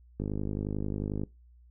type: click train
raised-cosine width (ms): 3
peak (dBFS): -20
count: 54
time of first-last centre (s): 0.2-1.235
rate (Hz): 51.2
effects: noise-tail reverb RT60 0.2 s tail -20 dB re dry + added 60 Hz sine -54 dBFS peak until 1.7 s